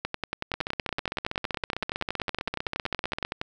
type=two click trains; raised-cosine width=0.3 ms; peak=-13 / -12 dBFS; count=43 / 37; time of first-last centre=0.54-3.25 / 0.05-3.414 s; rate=15.5 / 10.7 Hz; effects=none